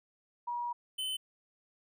sine / square tone pair in turn, 959 / 3045 Hz, A#5 / F#7, +49 / +49 cents, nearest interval octave + minor sixth, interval 2000 cents, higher second, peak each -33 / -34 dBFS, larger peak first, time 0.47-0.73 / 0.98-1.17 s, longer first, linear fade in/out 10 ms, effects none

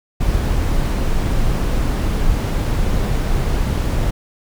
brown noise, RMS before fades -17 dBFS, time 0.2-4.11 s, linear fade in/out 10 ms, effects none

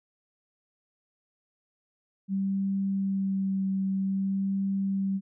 sine tone with vibrato, 193.9 Hz, G3, 19 cents flat, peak -25 dBFS, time 2.28-5.21 s, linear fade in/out 50 ms, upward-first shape sine, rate 0.52 Hz, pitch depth 13 cents each way, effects none

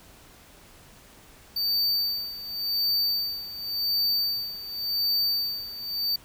square tone with tremolo, 4601 Hz, D8, 36 cents flat, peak -22 dBFS, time 1.56-6.16 s, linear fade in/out 5 ms, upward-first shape sine, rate 0.9 Hz, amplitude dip 80%, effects pink hiss -52 dBFS RMS until 6.24 s

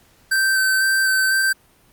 square tone with vibrato, 1550 Hz, G6, 20 cents flat, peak -16 dBFS, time 0.31-1.53 s, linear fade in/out 10 ms, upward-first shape square, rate 2 Hz, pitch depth 12 cents each way, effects pink hiss -55 dBFS RMS until 1.92 s + Opus 48 kbps

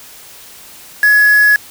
sine tone with quantisation, 1687 Hz, G#6, 27 cents sharp, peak -6 dBFS, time 1.03-1.56 s, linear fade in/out 2 ms, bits 3, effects white hiss -37 dBFS RMS until 1.7 s

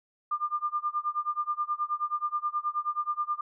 sine tone with tremolo, 1200 Hz, D6, 37 cents sharp, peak -24 dBFS, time 0.31-3.41 s, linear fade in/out 5 ms, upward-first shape sine, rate 9.4 Hz, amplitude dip 95%, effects none

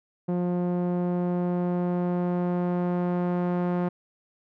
sawtooth tone with low-pass filter sweep, 177.3 Hz, F3, 26 cents sharp, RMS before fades -26 dBFS, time 0.28-3.89 s, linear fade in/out 10 ms, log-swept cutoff 620 to 1100 Hz, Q 0.78, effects none

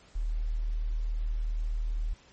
sine tone, 38.8 Hz, D#1, 4 cents flat, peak -27 dBFS, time 0.15-2.14 s, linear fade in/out 10 ms, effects pink hiss -58 dBFS RMS until 2.32 s + MP3 32 kbps

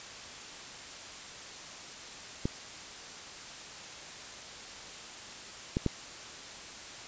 clicks, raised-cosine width 3 ms, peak -16 / -15 / -14 dBFS, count 3, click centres 2.455 / 5.769 / 5.863 s, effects white hiss -45 dBFS RMS until 7.07 s + resampled to 16000 Hz

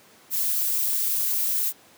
violet noise with amplitude modulation, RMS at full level -22 dBFS, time 0.3-1.73 s, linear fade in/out 50 ms, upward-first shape sine, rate 289 Hz, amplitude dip 50%, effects pink hiss -53 dBFS RMS until 1.97 s + high-pass 200 Hz 12 dB/octave

